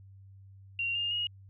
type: tone with pitch steps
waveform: sine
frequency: 2759 / 2817 / 2876 Hz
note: F7 / F7 / F#7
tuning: -22 / +14 / -50 cents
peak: -29 dBFS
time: 0.79-1.27 s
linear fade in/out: 2 ms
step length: 160 ms
effects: added 97 Hz sine -50 dBFS peak until 1.49 s